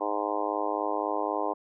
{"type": "harmonic tone", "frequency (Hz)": 103.83, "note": "G#2", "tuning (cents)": 0, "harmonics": [3, 4, 5, 6, 7, 8, 9, 10], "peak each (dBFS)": [-35, -35, -35, -35, -35, -35, -35, -35], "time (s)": [0, 1.54], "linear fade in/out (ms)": 20, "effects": []}